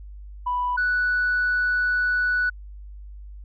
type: tone pair in turn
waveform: sine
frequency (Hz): 987.8 / 1480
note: B5 / F#6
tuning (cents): 0 / 0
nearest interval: perfect fifth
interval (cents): 700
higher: second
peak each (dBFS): -21 / -18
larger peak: second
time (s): 0.46-0.77 / 0.77-2.5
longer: second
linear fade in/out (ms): 10
effects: tanh soft clip ceiling -16 dBFS + added 50 Hz sine -37 dBFS peak until 3.44 s